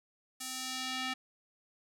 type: tone with band-pass filter sweep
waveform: square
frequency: 258.5 Hz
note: C4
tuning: 21 cents flat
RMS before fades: -38 dBFS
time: 0.4-1.14 s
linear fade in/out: 10 ms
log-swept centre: 8700 to 2600 Hz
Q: 0.96
effects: none